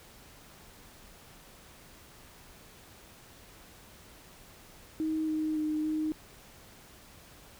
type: tone with pitch steps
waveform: sine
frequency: 314.7 / 311.1 / 307 / 310.3 Hz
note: D#4 / D#4 / D#4 / D#4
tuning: +20 / 0 / -23 / -5 cents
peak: -28 dBFS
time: 5-6.12 s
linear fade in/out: 0 ms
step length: 280 ms
effects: pink hiss -54 dBFS RMS until 7.59 s